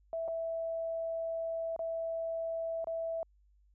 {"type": "tone with dropouts", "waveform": "sine", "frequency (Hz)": 658, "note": "E5", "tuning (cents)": -3, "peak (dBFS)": -33, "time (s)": [0.13, 3.23], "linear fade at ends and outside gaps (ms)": 1, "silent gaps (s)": [[0.279, 0.283], [1.763, 1.792], [2.844, 2.871]], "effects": ["added 50 Hz sine -63 dBFS peak until 3.74 s"]}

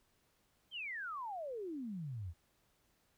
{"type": "exponential sweep", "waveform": "sine", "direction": "down", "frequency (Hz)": [3239, 77.78], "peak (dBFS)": -40, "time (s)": [0.71, 2.34], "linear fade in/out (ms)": 50, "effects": ["pink hiss -75 dBFS RMS until 3.17 s"]}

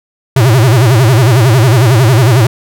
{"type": "tone with vibrato", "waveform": "square", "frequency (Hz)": 121, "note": "B2", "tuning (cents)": -35, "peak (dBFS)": -5, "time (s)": [0.36, 2.47], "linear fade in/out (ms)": 5, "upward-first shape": "sine", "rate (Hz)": 11, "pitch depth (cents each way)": 220, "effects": []}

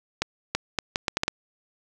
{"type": "accelerating click train", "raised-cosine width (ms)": 0.2, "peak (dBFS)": -6, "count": 8, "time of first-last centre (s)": [0.22, 1.28], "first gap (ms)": 330, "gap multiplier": 0.72, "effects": []}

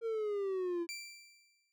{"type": "exponential sweep", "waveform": "triangle", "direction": "down", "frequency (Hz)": [463.5, 335], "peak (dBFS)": -31, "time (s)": [0.01, 0.87], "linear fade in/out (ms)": 50}
{"type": "tone with exponential decay", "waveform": "20% pulse", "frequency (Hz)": 2349, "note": "D7", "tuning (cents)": 0, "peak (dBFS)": -34, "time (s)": [0.89, 1.72], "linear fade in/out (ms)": 0, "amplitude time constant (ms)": 180}
{"effects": []}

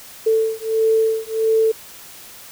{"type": "beating tone pair", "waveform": "sine", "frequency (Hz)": [443.2, 444.7], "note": ["A4", "A4"], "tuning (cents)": [13, 18], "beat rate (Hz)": 1.5, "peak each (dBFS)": -18, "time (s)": [0.26, 1.72], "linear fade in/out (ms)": 10, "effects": ["white hiss -40 dBFS RMS until 2.51 s"]}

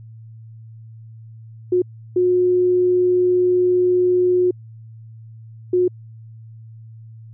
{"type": "tone bursts at uneven times", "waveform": "sine", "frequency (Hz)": 361.5, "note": "F#4", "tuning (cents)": -40, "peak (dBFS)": -13, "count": 3, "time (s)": [[1.72, 1.82], [2.16, 4.51], [5.73, 5.88]], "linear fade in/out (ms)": 5, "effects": ["added 112 Hz sine -37 dBFS peak until 7.33 s"]}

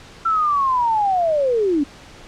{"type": "linear sweep", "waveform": "sine", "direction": "down", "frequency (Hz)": [1351, 271], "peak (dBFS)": -15, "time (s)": [0.25, 1.84], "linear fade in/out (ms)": 10, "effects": ["pink hiss -42 dBFS RMS until 2.27 s", "low-pass 6000 Hz 12 dB/octave"]}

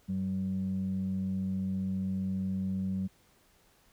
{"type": "tone pair together", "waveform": "sine", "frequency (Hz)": [94.85, 189.7], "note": ["F#2", "F#3"], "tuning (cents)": [43, 43], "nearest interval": "octave", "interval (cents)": 1200, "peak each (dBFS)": [-37, -29], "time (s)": [0.08, 3.08], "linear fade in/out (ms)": 20, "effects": ["tanh soft clip ceiling -25 dBFS", "pink hiss -65 dBFS RMS until 3.92 s"]}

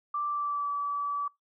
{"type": "tone with pitch glide", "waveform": "sine", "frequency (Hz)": [1174, 1150.5], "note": ["D6", "D6"], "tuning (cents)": [-1, -36], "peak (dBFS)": -28, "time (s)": [0.14, 1.28], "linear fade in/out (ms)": 5, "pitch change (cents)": -35, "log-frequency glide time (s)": [0.28, 0.7], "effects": ["noise-tail reverb RT60 0.2 s tail -26 dB re dry"]}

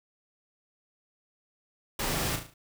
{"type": "noise with echo", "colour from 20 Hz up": "pink", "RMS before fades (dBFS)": -31, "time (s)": [1.99, 2.36], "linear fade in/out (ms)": 5, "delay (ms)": 36, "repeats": 5, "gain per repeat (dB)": -6, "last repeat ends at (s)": 2.54, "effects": []}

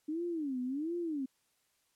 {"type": "tone with vibrato", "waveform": "sine", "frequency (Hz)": 294.8, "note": "D4", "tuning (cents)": 7, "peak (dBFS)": -33, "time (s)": [0.08, 1.26], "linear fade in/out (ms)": 10, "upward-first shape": "sine", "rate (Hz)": 1.4, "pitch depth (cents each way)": 290, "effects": ["white hiss -75 dBFS RMS until 1.95 s", "low-pass 12000 Hz 12 dB/octave"]}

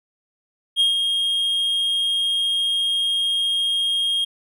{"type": "tone with ADSR envelope", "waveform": "triangle", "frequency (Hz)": 3243, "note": "G#7", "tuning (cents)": -42, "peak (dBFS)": -12, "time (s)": [0.76, 4.25], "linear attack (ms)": 42, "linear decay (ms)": 140, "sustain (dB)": -5, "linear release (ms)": 11, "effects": []}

